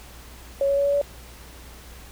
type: tone with pitch steps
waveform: sine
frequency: 554.4 / 558.6 / 562.8 / 567 / 571.3 Hz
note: C#5 / C#5 / C#5 / C#5 / D5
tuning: 0 / +13 / +26 / +39 / -48 cents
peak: -18 dBFS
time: 0.61-1.015 s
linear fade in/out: 2 ms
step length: 81 ms
effects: added 60 Hz sine -44 dBFS peak until 2.11 s + pink hiss -46 dBFS RMS until 2.11 s